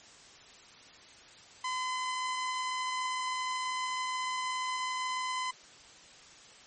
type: tone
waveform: sawtooth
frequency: 1019 Hz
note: C6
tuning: 46 cents flat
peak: -28 dBFS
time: 1.64-5.51 s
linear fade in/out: 5 ms
effects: white hiss -54 dBFS RMS until 6.66 s + MP3 32 kbps